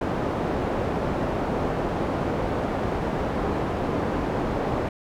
white low-pass noise, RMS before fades -26 dBFS, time 0.01-4.89 s, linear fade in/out 5 ms, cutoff 620 Hz, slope 12 dB/octave, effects none

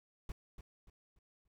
brown noise with echo, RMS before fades -41 dBFS, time 0.29-0.32 s, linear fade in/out 2 ms, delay 290 ms, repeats 4, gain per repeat -9 dB, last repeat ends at 1.48 s, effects none

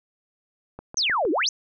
click train, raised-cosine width 1 ms, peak -23 dBFS, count 4, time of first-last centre 0.79-1.252 s, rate 6.5 Hz
sine exponential two-way sweep, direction down then up, 6560 to 285.2 to 6560 Hz, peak -20 dBFS, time 0.97-1.49 s, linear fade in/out 2 ms, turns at 1.31 s
effects none

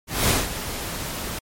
pink noise with ADSR envelope, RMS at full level -18 dBFS, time 0.07-1.39 s, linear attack 220 ms, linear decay 180 ms, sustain -12 dB, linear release 7 ms, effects MP3 64 kbps

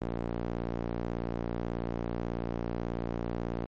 sawtooth tone with band-pass filter, 58.27 Hz, A#1, in tune, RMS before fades -34 dBFS, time 0.01-3.66 s, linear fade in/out 10 ms, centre 380 Hz, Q 0.64, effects MP3 32 kbps

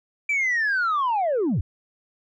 sine linear sweep, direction down, 2349 to 65.41 Hz, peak -18 dBFS, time 0.29-1.61 s, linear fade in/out 5 ms, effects tanh soft clip ceiling -18 dBFS

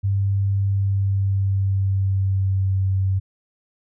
sine tone with pitch glide, 98.7 to 95.72 Hz, G2 to G2, +12 to -41 cents, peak -17 dBFS, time 0.03-3.2 s, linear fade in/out 20 ms, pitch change -53 cents, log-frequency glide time 0.64-2.83 s, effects none

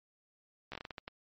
slowing click train, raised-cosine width 0.3 ms, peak -25 dBFS, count 9, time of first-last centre 0.72-1.079 s, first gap 14 ms, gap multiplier 1.32, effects MP3 32 kbps

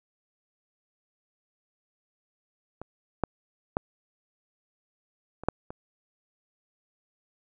clicks, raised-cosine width 1 ms, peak -24 / -10 / -11 / -26 / -7 / -24 dBFS, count 6, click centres 2.816 / 3.237 / 3.769 / 5.436 / 5.486 / 5.705 s, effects none

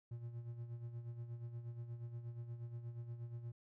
triangle tone with tremolo, 118.2 Hz, A#2, 24 cents sharp, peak -40 dBFS, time 0.11-3.52 s, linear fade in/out 5 ms, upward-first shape sine, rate 8.4 Hz, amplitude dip 60%, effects none

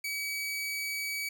sawtooth tone, 2278 Hz, C#7, 47 cents sharp, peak -29 dBFS, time 0.04-1.29 s, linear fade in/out 5 ms, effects none

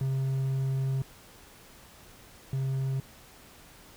triangle tone pair in turn, 133.8 / 133.8 Hz, C3 / C3, +39 / +39 cents, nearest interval unison, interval 0 cents, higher neither, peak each -24 / -25 dBFS, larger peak first, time 0.01-1.02 / 2.53-3 s, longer first, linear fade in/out 2 ms, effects pink hiss -53 dBFS RMS until 3.96 s

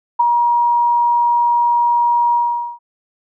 sine tone with ADSR envelope, 952 Hz, A#5, 36 cents sharp, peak -7 dBFS, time 0.19-2.79 s, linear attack 13 ms, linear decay 11 ms, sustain -4 dB, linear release 450 ms, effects none

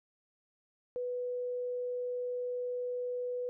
sine tone, 493.9 Hz, B4, in tune, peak -33 dBFS, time 0.96-3.49 s, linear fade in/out 0 ms, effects none

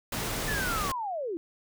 pink noise, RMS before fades -32 dBFS, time 0.12-0.92 s, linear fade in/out 5 ms
sine linear sweep, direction down, 1772 to 311.1 Hz, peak -30 dBFS, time 0.48-1.37 s, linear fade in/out 0 ms
effects none

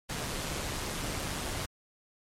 pink noise with amplitude modulation, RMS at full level -33 dBFS, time 0.09-1.66 s, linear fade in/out 10 ms, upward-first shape sine, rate 149 Hz, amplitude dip 40%, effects low-pass 11000 Hz 12 dB/octave + MP3 64 kbps

